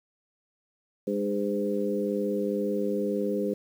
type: harmonic tone with a mistuned harmonic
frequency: 102 Hz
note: G#2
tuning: 31 cents flat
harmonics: 2 / 3 / 4 / 5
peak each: -30 / -33 / -30 / -31 dBFS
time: 1.07-3.54 s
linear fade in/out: 5 ms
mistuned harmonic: 3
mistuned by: -16 cents
effects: 9-bit